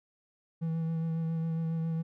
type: tone with vibrato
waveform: triangle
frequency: 163.2 Hz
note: E3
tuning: 17 cents flat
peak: -27 dBFS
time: 0.61-2.03 s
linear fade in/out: 20 ms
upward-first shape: sine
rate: 7.3 Hz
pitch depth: 18 cents each way
effects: none

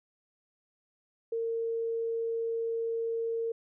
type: tone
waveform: sine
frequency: 457.6 Hz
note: A#4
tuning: 32 cents flat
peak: -29 dBFS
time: 1.32-3.52 s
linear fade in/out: 5 ms
effects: none

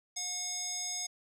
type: tone with band-pass filter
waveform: square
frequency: 725 Hz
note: F#5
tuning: 35 cents flat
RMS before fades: -37 dBFS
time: 0.16-1.07 s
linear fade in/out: 10 ms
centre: 6100 Hz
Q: 5.2
effects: none

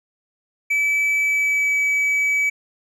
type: tone with pitch glide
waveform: triangle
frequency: 2302 to 2286 Hz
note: D7 to D7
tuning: -35 to -47 cents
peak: -15 dBFS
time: 0.7-2.5 s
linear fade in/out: 10 ms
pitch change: -12 cents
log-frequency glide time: 1.18-1.77 s
effects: none

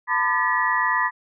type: tone cluster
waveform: sine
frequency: 899 / 1007 / 1191 / 1729 / 1928 Hz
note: A5 / B5 / D6 / A6 / B6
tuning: +37 / +33 / +24 / -31 / -42 cents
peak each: -29 / -22 / -27 / -26 / -24 dBFS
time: 0.07-1.11 s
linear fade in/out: 50 ms
effects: none

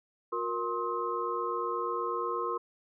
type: tone cluster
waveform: sine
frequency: 360.1 / 468.4 / 1057 / 1274 Hz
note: F#4 / A#4 / C6 / D#6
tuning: -47 / +8 / +17 / +41 cents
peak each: -37 / -35 / -33 / -37 dBFS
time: 0.32-2.58 s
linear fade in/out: 10 ms
effects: none

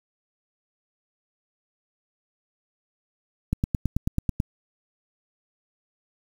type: click train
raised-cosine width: 5 ms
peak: -10 dBFS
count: 9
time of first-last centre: 3.53-4.401 s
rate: 9.18 Hz
effects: 7-bit

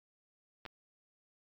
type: clicks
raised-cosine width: 0.3 ms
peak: -29 dBFS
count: 2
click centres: 0.653 / 0.662 s
effects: AAC 64 kbps

